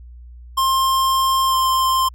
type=tone with pitch glide; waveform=square; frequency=1060 to 1049 Hz; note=C6 to C6; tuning=+22 to +4 cents; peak=-15 dBFS; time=0.57-2.09 s; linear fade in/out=10 ms; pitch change=-18 cents; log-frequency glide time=1.46-1.56 s; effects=added 60 Hz sine -36 dBFS peak until 2.14 s + MP3 64 kbps